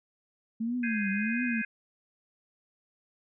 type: tone with vibrato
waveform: sine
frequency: 220 Hz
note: A3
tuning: in tune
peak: -28 dBFS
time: 0.6-1.62 s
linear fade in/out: 10 ms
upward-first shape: triangle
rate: 1.5 Hz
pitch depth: 230 cents each way
type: chord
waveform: sine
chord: Ab major seventh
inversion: third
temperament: equal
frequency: 1568 / 1661.2 / 2093 / 2489 Hz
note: G6 / Ab6 / C7 / Eb7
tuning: 0 / 0 / 0 / 0 cents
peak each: -38 / -36 / -40 / -35 dBFS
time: 0.83-1.65 s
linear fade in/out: 5 ms
effects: none